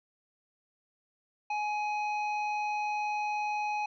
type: harmonic tone with a mistuned harmonic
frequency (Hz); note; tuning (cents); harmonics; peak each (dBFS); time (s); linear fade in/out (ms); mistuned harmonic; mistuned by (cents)
839; G#5; +17; 1 / 3 / 5 / 7; -30 / -37 / -53 / -56; 1.5-3.86; 5; 5; -17
effects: none